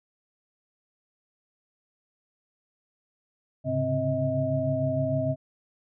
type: tone cluster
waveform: sine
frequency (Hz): 104.7 / 135.4 / 142 / 263 / 635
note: G#2 / C#3 / C#3 / C4 / D#5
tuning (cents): +15 / -40 / +42 / +9 / +35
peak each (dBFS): -34 / -29 / -34 / -31 / -27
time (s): 3.64-5.36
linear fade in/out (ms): 50
effects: none